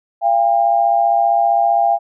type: tone pair together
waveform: sine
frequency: 687 / 802.3 Hz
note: F5 / G5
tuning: -29 / +40 cents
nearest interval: minor third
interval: 269 cents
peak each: -14 dBFS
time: 0.21-1.99 s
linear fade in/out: 50 ms
effects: none